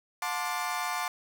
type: chord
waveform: 30% pulse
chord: D dominant seventh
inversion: first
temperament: equal with one note detuned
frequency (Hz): 721.4 / 880 / 1046.5 / 1174.7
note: F#5 / A5 / C6 / D6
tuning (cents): -44 / 0 / 0 / 0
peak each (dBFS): -33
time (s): 0.22-1.08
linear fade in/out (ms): 2
effects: none